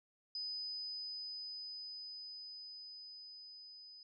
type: tone with level ramp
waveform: sine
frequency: 5000 Hz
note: D#8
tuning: 8 cents sharp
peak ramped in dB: -39 to -53 dBFS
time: 0.35-4.03 s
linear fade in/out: 2 ms
effects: none